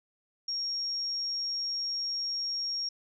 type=tone; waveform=sine; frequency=5570 Hz; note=F8; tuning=5 cents flat; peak=-30 dBFS; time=0.48-2.89 s; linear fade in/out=5 ms; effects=none